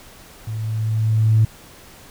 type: tone with level ramp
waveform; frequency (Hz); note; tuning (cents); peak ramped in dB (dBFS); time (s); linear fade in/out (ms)
sine; 110; A2; 0; -24 to -9; 0.47-1.45; 5
effects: tanh soft clip ceiling -6 dBFS + pink hiss -44 dBFS RMS until 2.1 s